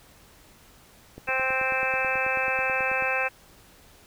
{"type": "click train", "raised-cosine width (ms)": 2, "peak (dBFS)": -27, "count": 18, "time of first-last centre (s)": [1.18, 3.024], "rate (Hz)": 9.22}
{"type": "harmonic tone", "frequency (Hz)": 261.6, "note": "C4", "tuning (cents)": 0, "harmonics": [2, 3, 4, 5, 6, 7, 8, 9, 10], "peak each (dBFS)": [-31, -32, -35, -36, -30, -35, -39, -32, -28], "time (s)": [1.27, 3.29], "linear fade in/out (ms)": 20}
{"effects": ["pink hiss -54 dBFS RMS until 4.06 s"]}